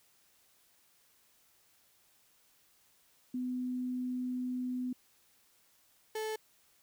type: tone pair in turn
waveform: sine / 35% pulse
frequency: 251.4 / 435.4 Hz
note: B3 / A4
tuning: +31 / -18 cents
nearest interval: minor seventh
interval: 951 cents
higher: second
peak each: -33 / -33 dBFS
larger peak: neither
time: 3.34-4.93 / 6.15-6.36 s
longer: first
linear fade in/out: 5 ms
effects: white hiss -68 dBFS RMS until 6.82 s